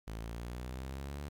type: exponential sweep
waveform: sawtooth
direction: up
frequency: 54 to 73.42 Hz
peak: -36 dBFS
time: 0.07-1.29 s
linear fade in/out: 10 ms
effects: 12-bit